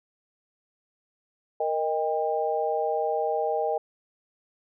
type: chord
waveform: sine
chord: Eb major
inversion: second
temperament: equal with one note detuned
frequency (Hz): 466.2 / 622.3 / 798.6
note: Bb4 / Eb5 / G5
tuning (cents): 0 / 0 / +32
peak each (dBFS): -28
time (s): 1.6-3.78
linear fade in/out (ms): 5
effects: none